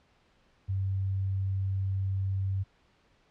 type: tone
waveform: sine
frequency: 96.4 Hz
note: G2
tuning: 28 cents flat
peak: -27 dBFS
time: 0.68-2.64 s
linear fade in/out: 20 ms
effects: pink hiss -66 dBFS RMS until 3.3 s + low-pass 4000 Hz 12 dB/octave